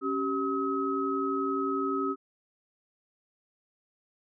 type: tone cluster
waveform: sine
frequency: 275.1 / 386.5 / 1277 Hz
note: C#4 / G4 / D#6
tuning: -13 / -24 / +45 cents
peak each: -31 dBFS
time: 0.01-2.16 s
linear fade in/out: 50 ms
effects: none